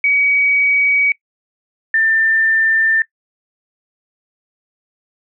sine tone pair in turn, 2264 / 1789 Hz, C#7 / A6, +36 / +28 cents, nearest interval major third, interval 408 cents, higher first, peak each -11 dBFS, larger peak neither, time 0.04-1.12 / 1.94-3.02 s, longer neither, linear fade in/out 2 ms, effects noise-tail reverb RT60 0.1 s tail -20 dB re dry

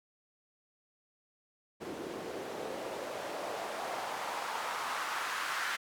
white noise with band-pass filter sweep, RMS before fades -38 dBFS, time 1.8-5.77 s, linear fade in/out 20 ms, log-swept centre 320 to 1500 Hz, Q 1.9, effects none

